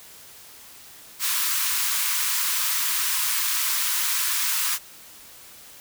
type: high-pass noise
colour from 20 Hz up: white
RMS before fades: -24 dBFS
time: 1.19-4.79 s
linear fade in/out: 50 ms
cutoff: 930 Hz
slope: 96 dB/octave
effects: white hiss -46 dBFS RMS until 5.8 s